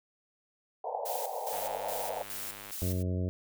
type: band-pass noise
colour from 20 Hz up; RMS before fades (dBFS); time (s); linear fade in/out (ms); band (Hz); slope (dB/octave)
white; -36; 0.84-2.23; 5; 460 to 920; 96
type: noise with tremolo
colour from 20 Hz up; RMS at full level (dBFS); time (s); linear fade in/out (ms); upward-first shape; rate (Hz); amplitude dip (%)
blue; -39; 1.05-3.03; 10; square; 2.4; 65
type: click train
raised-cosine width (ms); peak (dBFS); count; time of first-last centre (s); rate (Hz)
0.3; -29; 120; 1.53-2.708; 101
type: harmonic tone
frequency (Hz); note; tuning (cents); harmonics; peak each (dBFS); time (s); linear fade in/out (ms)
91.2; F#2; -24; 1 / 2 / 3 / 4 / 5 / 6 / 7; -30 / -36 / -40 / -42 / -44 / -46 / -47; 2.82-3.29; 0
effects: none

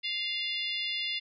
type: harmonic tone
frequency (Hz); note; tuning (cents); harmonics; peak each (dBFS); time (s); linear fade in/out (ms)
698.5; F5; 0; 3 / 4 / 5 / 6 / 7; -37 / -35 / -35 / -41 / -40; 0.03-1.2; 20
effects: none

